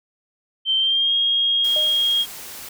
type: tone with pitch glide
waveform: sine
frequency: 3119 to 3259 Hz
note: G7 to G#7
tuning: -9 to -33 cents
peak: -16 dBFS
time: 0.65-2.26 s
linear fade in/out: 50 ms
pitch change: +76 cents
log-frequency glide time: 0.77-1.14 s
type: noise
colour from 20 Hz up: white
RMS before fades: -36 dBFS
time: 1.64-2.69 s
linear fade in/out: 5 ms
type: tone with exponential decay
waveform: sine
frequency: 613 Hz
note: D#5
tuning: 26 cents flat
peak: -25 dBFS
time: 1.76-2.15 s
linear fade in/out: 2 ms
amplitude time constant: 83 ms
effects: none